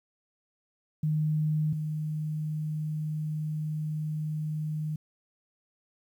sine tone pair in turn, 153.9 / 153.9 Hz, D#3 / D#3, -19 / -19 cents, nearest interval unison, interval 0 cents, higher neither, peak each -24 / -29 dBFS, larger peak first, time 1.03-1.73 / 1.73-4.96 s, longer second, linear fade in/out 5 ms, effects 10-bit

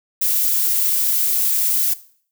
violet noise, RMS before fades -18 dBFS, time 0.21-1.94 s, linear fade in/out 10 ms, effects noise-tail reverb RT60 0.5 s tail -17 dB re dry

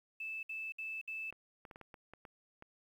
sine tone bursts, 2629 Hz, E7, 5 cents flat, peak -39 dBFS, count 4, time 0.2-1.306 s, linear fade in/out 5 ms, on 230 ms, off 62 ms
clicks, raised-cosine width 0.5 ms, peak -36 dBFS, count 9, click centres 1.326 / 1.652 / 1.712 / 1.759 / 1.813 / 1.942 / 2.136 / 2.252 / 2.624 s
effects 11-bit

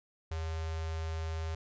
square tone with notch filter, 80.5 Hz, E2, 41 cents flat, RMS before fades -36 dBFS, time 0.31-1.55 s, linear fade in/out 5 ms, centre 240 Hz, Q 1.8, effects resampled to 16000 Hz

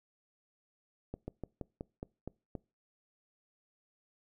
slowing click train, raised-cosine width 2 ms, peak -26 dBFS, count 8, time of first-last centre 1.14-2.552 s, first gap 140 ms, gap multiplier 1.12, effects noise-tail reverb RT60 0.3 s tail -24 dB re dry

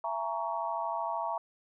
sine chord, A# half-diminished seventh, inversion second, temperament just, 671.3 / 839.1 / 932.3 / 1118.8 Hz, E5 / G#5 / A#5 / C#6, +31 / +18 / 0 / +16 cents, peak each -36 / -39 / -34 / -38 dBFS, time 0.04-1.38 s, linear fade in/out 2 ms, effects none

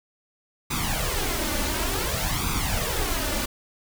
pink noise with flanger, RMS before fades -26 dBFS, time 0.7-3.46 s, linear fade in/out 10 ms, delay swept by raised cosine 0.82 to 3.42 ms, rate 0.56 Hz, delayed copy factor +0.7, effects none

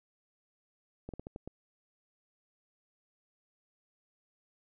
slowing click train, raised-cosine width 2 ms, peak -28 dBFS, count 6, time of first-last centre 1.09-1.476 s, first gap 47 ms, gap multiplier 1.25, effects none

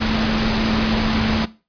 sine tone in noise, 220 Hz, A3, in tune, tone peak -20 dBFS, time 0-1.46 s, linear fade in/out 20 ms, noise pink, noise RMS -21 dBFS, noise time 0-1.46 s, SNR -2 dB, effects noise-tail reverb RT60 0.3 s tail -17 dB re dry + resampled to 11025 Hz

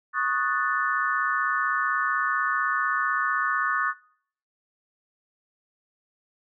sine chord, D# half-diminished seventh, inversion third, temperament equal, 1108.7 / 1244.5 / 1480 / 1760 Hz, C#6 / D#6 / F#6 / A6, 0 / 0 / 0 / 0 cents, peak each -28 dBFS, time 0.13-3.94 s, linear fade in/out 50 ms, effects noise-tail reverb RT60 0.6 s tail -22 dB re dry

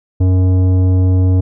triangle tone with tanh clipping, 92.5 Hz, F#2, in tune, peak -10 dBFS, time 0.2-1.41 s, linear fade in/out 10 ms, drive 16 dB, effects none

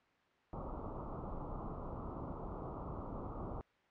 pink low-pass noise, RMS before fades -44 dBFS, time 0.53-3.61 s, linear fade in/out 0 ms, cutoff 1300 Hz, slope 96 dB/octave, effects white hiss -70 dBFS RMS until 3.9 s + low-pass 2000 Hz 12 dB/octave

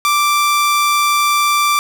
sawtooth tone, 1174.7 Hz, D6, in tune, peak -8 dBFS, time 0.05-1.79 s, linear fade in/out 0 ms, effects none

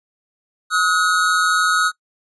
square tone pair together, 1274.7 / 1451 Hz, D#6 / F#6, +41 / -34 cents, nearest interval major second, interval 225 cents, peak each -18 dBFS, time 0.7-1.92 s, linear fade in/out 50 ms, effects noise-tail reverb RT60 0.1 s tail -22 dB re dry + resampled to 24000 Hz

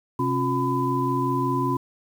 sine tone cluster, 130.5 / 271.3 / 356.5 / 1005 Hz, C3 / C#4 / F4 / B5, -4 / -37 / +36 / +30 cents, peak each -27 / -26 / -28 / -25 dBFS, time 0.19-1.77 s, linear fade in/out 5 ms, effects 8-bit

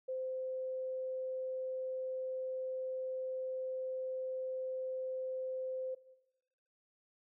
sine tone, 518 Hz, C5, 17 cents flat, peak -36 dBFS, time 0.08-5.95 s, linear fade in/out 10 ms, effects noise-tail reverb RT60 1.0 s tail -17 dB re dry

